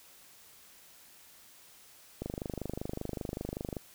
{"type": "click train", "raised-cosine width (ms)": 2, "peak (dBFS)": -22, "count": 40, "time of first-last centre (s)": [2.22, 3.768], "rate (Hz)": 25.2, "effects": ["white hiss -57 dBFS RMS until 3.94 s"]}